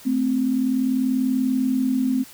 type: tone pair together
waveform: sine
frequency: 220 / 260.3 Hz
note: A3 / C4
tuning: 0 / -9 cents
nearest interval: minor third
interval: 291 cents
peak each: -25 / -19 dBFS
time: 0.05-2.24 s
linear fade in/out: 20 ms
effects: white hiss -45 dBFS RMS until 2.33 s